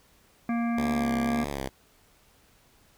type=harmonic tone; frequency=234 Hz; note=A#3; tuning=7 cents sharp; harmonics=1 / 3 / 5 / 7 / 9 / 10; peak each=-25 / -35 / -39 / -42 / -44 / -45 dBFS; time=0.49-1.44 s; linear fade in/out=2 ms
type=tone with vibrato; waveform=5% pulse; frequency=69.3 Hz; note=C#2; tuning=in tune; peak=-20 dBFS; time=0.77-1.69 s; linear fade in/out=10 ms; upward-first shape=sine; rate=1.9 Hz; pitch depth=87 cents each way
effects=pink hiss -61 dBFS RMS until 2.97 s